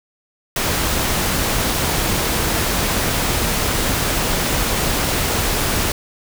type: noise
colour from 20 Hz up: pink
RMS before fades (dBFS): -19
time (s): 0.56-5.92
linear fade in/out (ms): 2
effects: none